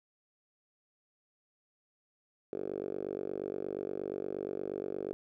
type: tone with band-pass filter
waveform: 5% pulse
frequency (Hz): 48.48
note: G1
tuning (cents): -18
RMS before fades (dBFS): -38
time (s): 2.53-5.13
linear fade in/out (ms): 0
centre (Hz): 410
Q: 3.9
effects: none